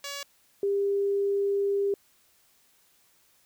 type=tone pair in turn; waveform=5% pulse / sine; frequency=565 / 399.5 Hz; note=C#5 / G4; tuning=+33 / +33 cents; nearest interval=tritone; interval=600 cents; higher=first; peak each=-23 dBFS; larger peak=neither; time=0.04-0.23 / 0.63-1.94 s; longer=second; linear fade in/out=2 ms; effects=white hiss -64 dBFS RMS until 3.45 s